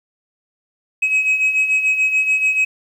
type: beating tone pair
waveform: sine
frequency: 2544 / 2550.9 Hz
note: D#7 / D#7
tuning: +38 / +43 cents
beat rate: 6.9 Hz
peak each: -19 / -13 dBFS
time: 1.02-2.65 s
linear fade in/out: 10 ms
effects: tanh soft clip ceiling -11 dBFS + 8-bit